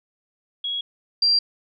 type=tone pair in turn; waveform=sine; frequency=3322 / 4735 Hz; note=G#7 / D8; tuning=0 / +13 cents; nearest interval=tritone; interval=613 cents; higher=second; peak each=-24 / -15 dBFS; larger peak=second; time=0.64-0.81 / 1.22-1.39 s; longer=neither; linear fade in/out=5 ms; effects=none